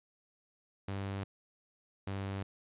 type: tone pair in turn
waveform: sawtooth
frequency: 98.2 / 97.8 Hz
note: G2 / G2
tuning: +4 / -4 cents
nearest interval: unison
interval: 8 cents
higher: first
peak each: -32 / -32 dBFS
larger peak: neither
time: 0.88-1.24 / 2.07-2.43 s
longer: neither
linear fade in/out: 5 ms
effects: resampled to 8000 Hz